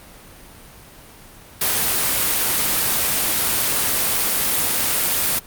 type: noise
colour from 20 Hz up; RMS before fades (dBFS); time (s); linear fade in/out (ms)
white; -19; 1.61-5.39; 5
effects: pink hiss -43 dBFS RMS until 5.46 s + Opus 32 kbps